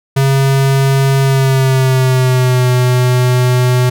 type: tone with pitch glide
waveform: square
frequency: 135.9 to 125.34 Hz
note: C#3 to B2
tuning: -34 to +26 cents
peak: -9 dBFS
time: 0.16-3.9 s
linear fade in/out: 10 ms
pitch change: -140 cents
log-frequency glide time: 1.21-2.69 s
effects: none